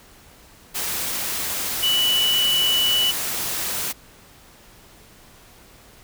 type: tone in noise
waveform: sine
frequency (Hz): 2961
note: F#7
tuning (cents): +1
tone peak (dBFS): -17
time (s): 1.82-3.12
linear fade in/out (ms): 20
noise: white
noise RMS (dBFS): -26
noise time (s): 0.74-3.93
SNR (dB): +6
effects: pink hiss -49 dBFS RMS until 6.03 s